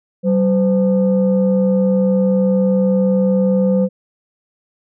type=tone pair together; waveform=sine; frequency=191.19 / 511 Hz; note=G3 / C5; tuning=-43 / -41 cents; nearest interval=octave + perfect fourth; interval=1702 cents; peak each=-12 / -15 dBFS; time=0.23-3.89 s; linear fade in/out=50 ms; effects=tanh soft clip ceiling -6 dBFS